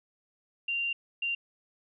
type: tone bursts at uneven times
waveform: sine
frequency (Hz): 2775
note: F7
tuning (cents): -12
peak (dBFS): -28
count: 2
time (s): 0.68-0.93 / 1.22-1.35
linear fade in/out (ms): 5
effects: none